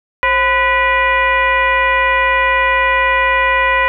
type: tone with frequency modulation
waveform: sine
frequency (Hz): 1480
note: F#6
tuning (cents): 0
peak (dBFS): -10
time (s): 0.23-3.88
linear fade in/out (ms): 0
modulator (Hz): 474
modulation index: 1.9
effects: none